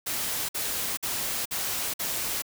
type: noise bursts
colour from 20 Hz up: white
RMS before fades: -30 dBFS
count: 5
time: 0.06-2.422 s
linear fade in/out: 10 ms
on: 430 ms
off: 53 ms
effects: none